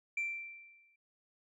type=tone with exponential decay; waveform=sine; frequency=2349 Hz; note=D7; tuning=in tune; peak=-29 dBFS; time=0.17-0.96 s; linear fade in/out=5 ms; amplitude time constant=170 ms; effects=tanh soft clip ceiling -30 dBFS